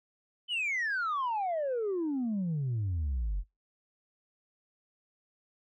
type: exponential sweep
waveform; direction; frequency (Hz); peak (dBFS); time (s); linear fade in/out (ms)
sine; down; 3071 to 42.67; -27; 0.48-3.44; 50
effects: noise-tail reverb RT60 0.2 s tail -24 dB re dry + tanh soft clip ceiling -27 dBFS